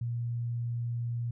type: tone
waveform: sine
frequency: 118.6 Hz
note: A#2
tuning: 30 cents sharp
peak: -30 dBFS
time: 0.01-1.31 s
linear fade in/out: 5 ms
effects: none